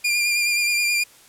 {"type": "tone with vibrato", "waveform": "sawtooth", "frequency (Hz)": 2400, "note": "D7", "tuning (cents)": 37, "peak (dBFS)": -15, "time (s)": [0.04, 1.04], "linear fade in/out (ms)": 10, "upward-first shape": "triangle", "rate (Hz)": 9.4, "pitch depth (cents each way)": 29, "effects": ["white hiss -50 dBFS RMS until 1.28 s", "low-pass 12000 Hz 12 dB/octave"]}